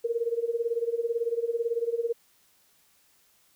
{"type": "tone with tremolo", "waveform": "sine", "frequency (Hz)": 466.2, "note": "A#4", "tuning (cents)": 0, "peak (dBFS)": -22, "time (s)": [0.04, 2.13], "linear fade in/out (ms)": 10, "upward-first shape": "sine", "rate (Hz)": 18, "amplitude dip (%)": 85, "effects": ["white hiss -64 dBFS RMS until 3.55 s"]}